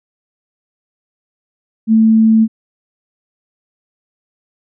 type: tone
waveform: sine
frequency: 221.7 Hz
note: A3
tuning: 13 cents sharp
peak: -6 dBFS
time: 1.87-2.48 s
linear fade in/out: 50 ms
effects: none